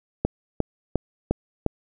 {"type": "click train", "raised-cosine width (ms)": 2, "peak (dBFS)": -7, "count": 5, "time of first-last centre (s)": [0.25, 1.663], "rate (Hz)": 2.83, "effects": []}